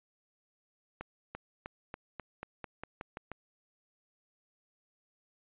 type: accelerating click train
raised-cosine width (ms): 0.5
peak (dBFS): -25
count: 11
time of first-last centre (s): 1.01-3.317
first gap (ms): 340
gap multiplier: 0.91
effects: resampled to 8000 Hz